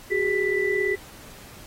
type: tone cluster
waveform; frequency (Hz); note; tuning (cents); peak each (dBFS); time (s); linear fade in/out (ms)
sine; 375.1 / 412.9 / 1981; F#4 / G#4 / B6; +24 / -10 / +5; -25; 0.1-0.96; 20
effects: pink hiss -46 dBFS RMS until 1.66 s + AAC 48 kbps